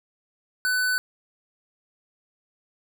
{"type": "tone", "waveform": "square", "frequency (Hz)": 1500, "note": "F#6", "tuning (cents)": 23, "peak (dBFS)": -22, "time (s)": [0.65, 0.98], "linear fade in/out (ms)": 0, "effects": []}